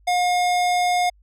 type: tone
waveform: square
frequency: 716 Hz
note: F5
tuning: 43 cents sharp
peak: -18 dBFS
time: 0.07-1.1 s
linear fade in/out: 10 ms
effects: added 50 Hz sine -52 dBFS peak until 1.22 s + low-pass 10000 Hz 12 dB/octave